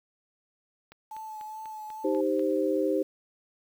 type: click train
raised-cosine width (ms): 0.3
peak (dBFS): -33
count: 7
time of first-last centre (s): 0.92-2.394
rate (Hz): 4.07
type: tone with vibrato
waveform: sine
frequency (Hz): 867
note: A5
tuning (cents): -26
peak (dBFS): -37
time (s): 1.11-2.21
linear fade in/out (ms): 5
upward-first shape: sine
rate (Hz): 2.4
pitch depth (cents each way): 20
type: chord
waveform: sine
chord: C minor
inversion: first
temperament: equal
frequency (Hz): 311.1 / 392 / 523.3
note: Eb4 / G4 / C5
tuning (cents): 0 / 0 / 0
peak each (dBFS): -28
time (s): 2.04-3.03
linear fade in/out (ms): 10
effects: 9-bit